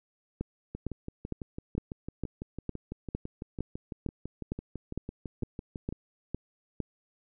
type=two click trains; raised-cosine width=3 ms; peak=-19 / -24 dBFS; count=15 / 32; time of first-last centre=0.41-6.803 / 0.75-5.925 s; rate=2.19 / 5.99 Hz; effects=none